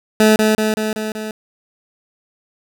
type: tone with echo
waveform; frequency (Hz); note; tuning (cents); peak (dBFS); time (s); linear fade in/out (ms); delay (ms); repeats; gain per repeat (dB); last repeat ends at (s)
20% pulse; 216.2; A3; -30; -4; 0.2-0.36; 2; 190; 5; -3; 1.31
effects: none